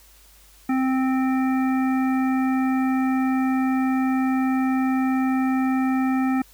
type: harmonic tone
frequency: 261.6 Hz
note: C4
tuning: in tune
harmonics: 1 / 3 / 5 / 7 / 9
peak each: -19 / -29 / -33 / -36 / -38 dBFS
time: 0.69-6.42 s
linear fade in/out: 5 ms
effects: added 50 Hz sine -53 dBFS peak until 6.53 s + white hiss -53 dBFS RMS until 6.53 s